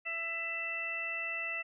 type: harmonic tone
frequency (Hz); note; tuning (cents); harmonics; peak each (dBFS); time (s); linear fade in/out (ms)
665; E5; +15; 1 / 2 / 3 / 4; -47 / -46 / -39 / -36; 0.05-1.63; 20
effects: none